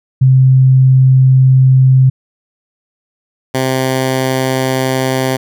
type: tone pair in turn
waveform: sine / 10% pulse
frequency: 130.9 / 130.9 Hz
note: C3 / C3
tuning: +1 / +1 cents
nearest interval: unison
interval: 0 cents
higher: neither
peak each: -4 dBFS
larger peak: neither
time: 0.21-2.1 / 3.54-5.37 s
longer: first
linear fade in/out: 10 ms
effects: none